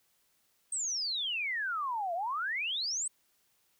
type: exponential two-way sweep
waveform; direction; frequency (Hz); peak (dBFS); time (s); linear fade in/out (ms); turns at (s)
sine; down then up; 8460 to 660 to 8460; -31; 0.72-3.08; 5; 2.14
effects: white hiss -72 dBFS RMS until 3.79 s